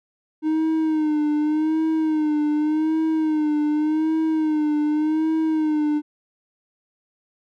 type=tone with vibrato; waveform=triangle; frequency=308.7 Hz; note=D#4; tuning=14 cents flat; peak=-16 dBFS; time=0.42-6.02 s; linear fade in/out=50 ms; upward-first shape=sine; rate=0.86 Hz; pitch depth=57 cents each way; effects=none